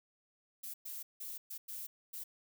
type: noise bursts at uneven times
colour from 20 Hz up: violet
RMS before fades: -44 dBFS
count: 6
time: 0.63-0.74 / 0.85-1.03 / 1.2-1.38 / 1.5-1.58 / 1.68-1.87 / 2.13-2.24 s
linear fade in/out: 10 ms
effects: none